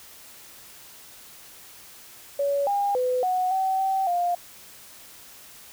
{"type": "tone with pitch steps", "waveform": "sine", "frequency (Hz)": [564, 807, 503, 737, 763, 770, 703], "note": ["C#5", "G#5", "B4", "F#5", "G5", "G5", "F5"], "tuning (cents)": [30, -50, 32, -7, -47, -31, 11], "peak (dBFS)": -21, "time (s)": [2.39, 4.35], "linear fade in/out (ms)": 5, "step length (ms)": 280, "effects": ["white hiss -47 dBFS RMS until 5.72 s"]}